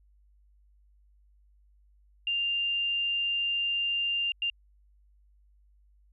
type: tone bursts at uneven times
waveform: sine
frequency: 2794 Hz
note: F7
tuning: in tune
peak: -26 dBFS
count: 2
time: 2.27-4.32 / 4.42-4.5 s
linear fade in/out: 2 ms
effects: added 50 Hz sine -59 dBFS peak until 6.12 s